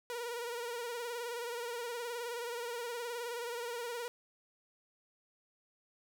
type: tone with vibrato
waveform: sawtooth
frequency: 475.5 Hz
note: A#4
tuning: 34 cents sharp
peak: -34 dBFS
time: 0.1-4.08 s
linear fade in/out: 0 ms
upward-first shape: sine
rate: 19 Hz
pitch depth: 56 cents each way
effects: none